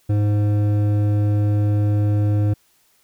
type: tone with hard clipping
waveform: sine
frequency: 103.83 Hz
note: G#2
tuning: in tune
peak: -17 dBFS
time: 0.09-2.54 s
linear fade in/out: 10 ms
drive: 10 dB
effects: white hiss -60 dBFS RMS until 3.03 s